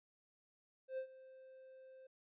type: tone with ADSR envelope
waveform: triangle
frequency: 523.3 Hz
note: C5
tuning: in tune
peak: -36 dBFS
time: 0.88-2.07 s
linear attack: 98 ms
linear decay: 87 ms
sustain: -18 dB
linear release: 6 ms
effects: resampled to 8000 Hz